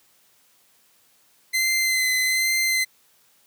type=tone with vibrato; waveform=sawtooth; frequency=2058 Hz; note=C7; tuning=29 cents flat; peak=-16 dBFS; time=1.53-2.85 s; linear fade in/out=20 ms; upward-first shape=sine; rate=1.2 Hz; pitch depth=20 cents each way; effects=white hiss -60 dBFS RMS until 3.46 s + high-pass 100 Hz 12 dB/octave